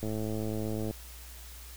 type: click train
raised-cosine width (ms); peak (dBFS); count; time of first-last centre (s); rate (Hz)
2; -22; 96; 0.03-0.91; 108
effects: added 60 Hz sine -46 dBFS peak until 1.76 s + white hiss -50 dBFS RMS until 1.76 s